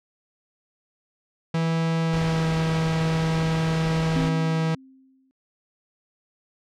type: tone with pitch glide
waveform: 45% pulse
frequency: 163.8 to 161.27 Hz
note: E3 to E3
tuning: -11 to -38 cents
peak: -21 dBFS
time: 1.54-4.75 s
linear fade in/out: 5 ms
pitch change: -27 cents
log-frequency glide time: 2.01-2.47 s
type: noise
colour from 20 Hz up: pink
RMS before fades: -33 dBFS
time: 2.13-4.29 s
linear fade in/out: 2 ms
type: tone with exponential decay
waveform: sine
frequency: 264.2 Hz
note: C4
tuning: 17 cents sharp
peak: -23 dBFS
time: 4.16-5.31 s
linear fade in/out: 0 ms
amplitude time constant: 250 ms
effects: low-pass 5000 Hz 12 dB/octave